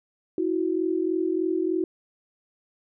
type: tone pair together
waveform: sine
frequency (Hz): 325.2 / 368.5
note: E4 / F#4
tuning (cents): -23 / -7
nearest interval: major second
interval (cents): 216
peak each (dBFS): -25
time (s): 0.38-1.84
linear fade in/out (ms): 2
effects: none